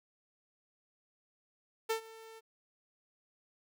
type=tone with ADSR envelope; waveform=sawtooth; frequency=447.1 Hz; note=A4; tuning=28 cents sharp; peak=-25 dBFS; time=1.89-2.41 s; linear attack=14 ms; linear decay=100 ms; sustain=-21 dB; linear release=30 ms; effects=none